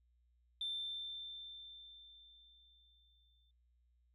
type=tone with exponential decay; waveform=sine; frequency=3562 Hz; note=A7; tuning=21 cents sharp; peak=-36 dBFS; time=0.61-3.51 s; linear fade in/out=2 ms; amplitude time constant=630 ms; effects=tanh soft clip ceiling -33 dBFS + added 60 Hz sine -70 dBFS peak until 4.14 s